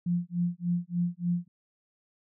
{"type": "tone with tremolo", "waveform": "sine", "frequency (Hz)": 174.61, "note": "F3", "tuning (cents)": 0, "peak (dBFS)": -23, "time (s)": [0.06, 1.48], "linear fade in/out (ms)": 5, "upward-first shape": "sine", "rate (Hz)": 3.4, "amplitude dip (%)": 100, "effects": []}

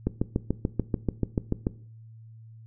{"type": "click train", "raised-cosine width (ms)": 3, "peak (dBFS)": -11, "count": 12, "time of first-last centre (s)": [0.07, 1.669], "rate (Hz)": 6.88, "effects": ["noise-tail reverb RT60 0.5 s tail -18 dB re dry", "added 112 Hz sine -45 dBFS peak until 2.66 s"]}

